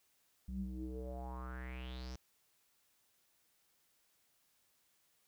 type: tone with low-pass filter sweep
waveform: square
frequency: 63 Hz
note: B1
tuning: 35 cents sharp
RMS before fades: -44 dBFS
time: 0.48-2.16 s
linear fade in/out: 5 ms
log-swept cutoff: 150 to 5900 Hz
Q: 6.5
effects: white hiss -75 dBFS RMS until 5.27 s